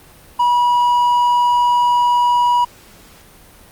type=tone with hard clipping; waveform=triangle; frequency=970 Hz; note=B5; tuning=31 cents flat; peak=-12 dBFS; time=0.39-2.65 s; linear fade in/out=10 ms; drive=6 dB; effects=pink hiss -44 dBFS RMS until 3.71 s + Opus 32 kbps